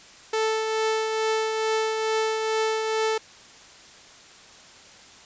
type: tone with tremolo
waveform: sawtooth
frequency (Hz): 440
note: A4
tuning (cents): 0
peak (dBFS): -17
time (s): 0.33-3.18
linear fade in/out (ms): 5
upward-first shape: triangle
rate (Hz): 2.3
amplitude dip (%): 40
effects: white hiss -48 dBFS RMS until 5.25 s + resampled to 16000 Hz